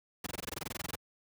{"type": "noise bursts", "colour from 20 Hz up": "pink", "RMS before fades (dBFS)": -37, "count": 16, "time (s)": [0.24, 0.955], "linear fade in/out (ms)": 5, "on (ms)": 25, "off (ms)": 21, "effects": ["high-pass 80 Hz 12 dB/octave"]}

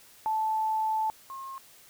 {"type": "tone pair in turn", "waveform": "sine", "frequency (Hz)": [875, 1072.5], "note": ["A5", "C6"], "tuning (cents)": [-10, 42], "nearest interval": "major third", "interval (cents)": 352, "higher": "second", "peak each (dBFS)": [-25, -37], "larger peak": "first", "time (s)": [[0.26, 1.1], [1.3, 1.58]], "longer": "first", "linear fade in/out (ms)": 0, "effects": ["white hiss -55 dBFS RMS until 1.89 s"]}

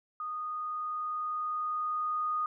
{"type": "tone with level ramp", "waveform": "sine", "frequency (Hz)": 1235, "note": "D#6", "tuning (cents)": -13, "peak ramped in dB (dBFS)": [-34, -28], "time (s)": [0.2, 2.46], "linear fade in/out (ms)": 2, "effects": []}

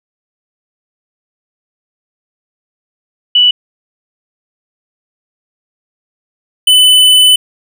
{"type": "tone pair in turn", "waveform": ["sine", "square"], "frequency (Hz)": [2960, 3007], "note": ["F#7", "F#7"], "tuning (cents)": [0, 27], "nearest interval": "unison", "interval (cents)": 27, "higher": "second", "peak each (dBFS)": -4, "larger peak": "neither", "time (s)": [[3.35, 3.51], [6.67, 7.36]], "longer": "second", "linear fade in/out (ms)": 5, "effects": []}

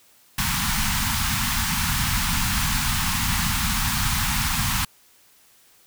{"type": "band-stop noise", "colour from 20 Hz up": "pink", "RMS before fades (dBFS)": -23, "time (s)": [0.38, 4.85], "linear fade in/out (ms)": 5, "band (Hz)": [240, 840], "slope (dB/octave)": 48, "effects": ["white hiss -56 dBFS RMS until 5.86 s"]}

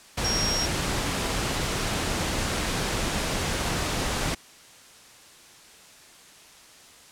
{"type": "tone in noise", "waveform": "sine", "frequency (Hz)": 5588, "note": "F8", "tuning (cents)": 0, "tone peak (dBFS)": -25, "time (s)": [0.24, 0.66], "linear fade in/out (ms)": 10, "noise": "pink", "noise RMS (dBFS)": -27, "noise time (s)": [0.17, 4.35], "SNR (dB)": -1, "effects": ["white hiss -50 dBFS RMS until 7.11 s", "low-pass 9000 Hz 12 dB/octave"]}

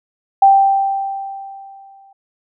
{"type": "tone with exponential decay", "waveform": "sine", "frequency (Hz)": 784, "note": "G5", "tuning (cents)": 0, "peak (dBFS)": -4, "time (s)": [0.42, 2.13], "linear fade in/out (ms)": 5, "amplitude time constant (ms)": 370, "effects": []}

